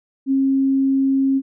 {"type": "tone", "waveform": "sine", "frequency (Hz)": 270, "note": "C#4", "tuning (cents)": -45, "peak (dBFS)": -14, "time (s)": [0.26, 1.42], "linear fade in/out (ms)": 50, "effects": []}